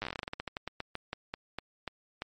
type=slowing click train; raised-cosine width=0.3 ms; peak=-19 dBFS; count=24; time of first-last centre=0.02-2.22 s; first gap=9 ms; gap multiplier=1.18; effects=MP3 48 kbps